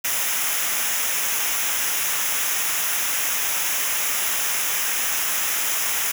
white noise with comb filter, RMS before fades -23 dBFS, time 0.04-6.12 s, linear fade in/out 10 ms, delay 0.23 ms, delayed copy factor -0.7, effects none

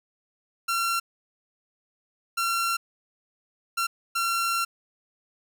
sawtooth tone bursts at uneven times, 1365 Hz, F6, 40 cents flat, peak -20 dBFS, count 4, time 0.68-1 / 2.37-2.77 / 3.77-3.87 / 4.15-4.65 s, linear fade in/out 10 ms, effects none

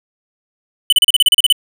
square tone bursts, 2997 Hz, F#7, 22 cents sharp, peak -7 dBFS, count 11, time 0.9-1.525 s, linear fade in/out 2 ms, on 25 ms, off 35 ms, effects none

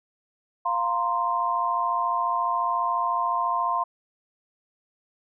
sine chord, F suspended fourth, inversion none, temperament equal, 698.5 / 932.3 / 1046.5 Hz, F5 / Bb5 / C6, 0 / 0 / 0 cents, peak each -29 / -28 / -24 dBFS, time 0.65-3.84 s, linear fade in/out 10 ms, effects none

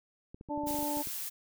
clicks, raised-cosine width 3 ms, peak -33 dBFS, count 12, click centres 0.345 / 0.411 / 0.488 / 0.577 / 0.636 / 0.671 / 0.708 / 0.744 / 0.788 / 0.828 / 0.971 / 1.072 s
harmonic tone, 293.7 Hz, D4, in tune, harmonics 1 / 2 / 3, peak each -35 / -38 / -36 dBFS, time 0.49-1.03 s, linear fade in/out 20 ms
blue noise, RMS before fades -38 dBFS, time 0.66-1.3 s, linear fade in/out 20 ms
effects none

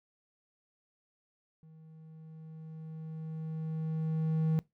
triangle tone with level ramp, 158.9 Hz, D#3, 37 cents sharp, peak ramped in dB -51 to -23 dBFS, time 1.63-4.59 s, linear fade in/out 0 ms, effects noise-tail reverb RT60 0.2 s tail -22 dB re dry

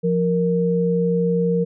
sine tone pair together, 174.61 / 466.2 Hz, F3 / A#4, 0 / 0 cents, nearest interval octave + perfect fourth, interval 1700 cents, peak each -19 dBFS, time 0.03-1.65 s, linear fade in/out 20 ms, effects none

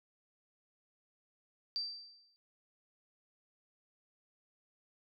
sine tone with exponential decay, 4673 Hz, D8, 9 cents flat, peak -32 dBFS, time 1.76-2.36 s, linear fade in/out 0 ms, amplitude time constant 130 ms, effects none

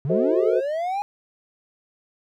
triangle linear sweep, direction up, 127 to 830.6 Hz, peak -21 dBFS, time 0.05-1.02 s, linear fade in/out 0 ms
sine chord, F# diminished seventh, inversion none, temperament equal with one note detuned, 370 / 440 / 523.3 / 638.6 Hz, F#4 / A4 / C5 / Eb5, 0 / 0 / 0 / +45 cents, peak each -23 / -24 / -24 / -25 dBFS, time 0.09-0.61 s, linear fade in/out 20 ms
effects none

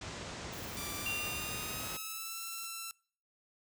pink low-pass noise, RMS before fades -43 dBFS, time 0.01-1.97 s, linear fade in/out 5 ms, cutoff 7900 Hz, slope 48 dB/octave
violet noise with tremolo, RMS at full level -47 dBFS, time 0.52-2.68 s, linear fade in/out 20 ms, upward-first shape sine, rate 19 Hz, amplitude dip 45%
5% pulse tone with pitch glide, 1174.7 to 1341.6 Hz, D6 to E6, 0 to +30 cents, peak -29 dBFS, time 0.77-2.91 s, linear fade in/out 0 ms, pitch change +230 cents, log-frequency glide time 0.97-2.41 s
sine tone with exponential decay, 2767 Hz, F7, 17 cents flat, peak -33 dBFS, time 1.06-2.63 s, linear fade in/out 2 ms, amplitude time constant 340 ms
effects noise-tail reverb RT60 0.5 s tail -25 dB re dry + high-pass 60 Hz 12 dB/octave

